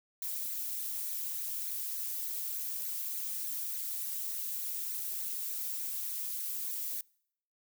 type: noise with flanger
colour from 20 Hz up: violet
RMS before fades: -37 dBFS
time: 0.22-7.01 s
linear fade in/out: 2 ms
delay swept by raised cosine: 0.47 to 3.27 ms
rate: 3.4 Hz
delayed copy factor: +0.65
effects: noise-tail reverb RT60 0.7 s tail -26 dB re dry